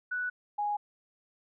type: tone pair in turn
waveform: sine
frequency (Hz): 1480 / 828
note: F#6 / G#5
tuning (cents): 0 / -5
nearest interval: minor seventh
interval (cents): 1005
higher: first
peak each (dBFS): -30 / -28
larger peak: second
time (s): 0.11-0.3 / 0.58-0.77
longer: neither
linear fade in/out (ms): 10
effects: none